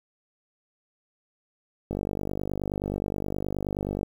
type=click train; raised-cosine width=2 ms; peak=-16 dBFS; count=106; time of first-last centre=1.91-4.031 s; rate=49.5 Hz; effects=8-bit